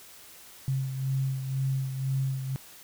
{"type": "beating tone pair", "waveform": "sine", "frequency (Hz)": [133.4, 135.4], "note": ["C3", "C#3"], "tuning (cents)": [34, -40], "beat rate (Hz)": 2, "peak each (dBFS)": [-27, -35], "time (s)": [0.68, 2.56], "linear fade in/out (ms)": 0, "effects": ["white hiss -50 dBFS RMS until 2.83 s"]}